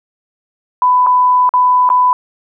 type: tone with dropouts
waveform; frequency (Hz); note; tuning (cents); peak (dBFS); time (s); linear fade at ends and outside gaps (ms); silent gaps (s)
sine; 998; B5; +18; -7; 0.82-2.13; 1; 1.064-1.069 / 1.492-1.538 / 1.891-1.901
effects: none